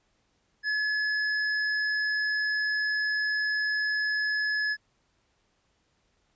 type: tone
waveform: square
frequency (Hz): 1706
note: G#6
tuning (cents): +46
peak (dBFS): -26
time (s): 0.63-4.77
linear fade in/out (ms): 50
effects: pink hiss -71 dBFS RMS until 6.35 s + resampled to 16000 Hz